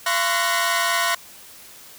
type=tone cluster; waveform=sawtooth; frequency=683 / 1022 / 1106 / 1482 / 1860 Hz; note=F5 / C6 / C#6 / F#6 / A#6; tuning=-39 / -41 / -4 / +2 / -4 cents; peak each=-22 dBFS; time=0.06-1.15 s; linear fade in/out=5 ms; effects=white hiss -44 dBFS RMS until 1.98 s